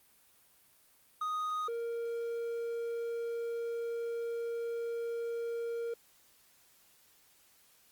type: tone pair in turn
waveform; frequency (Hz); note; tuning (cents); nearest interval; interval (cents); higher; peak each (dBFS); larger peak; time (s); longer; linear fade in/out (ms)
triangle; 1244.5 / 466.2; D#6 / A#4; 0 / 0; octave + perfect fourth; 1700; first; -30 / -32; first; 1.21-1.68 / 1.68-5.94; second; 5
effects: white hiss -65 dBFS RMS until 7.91 s + Opus 32 kbps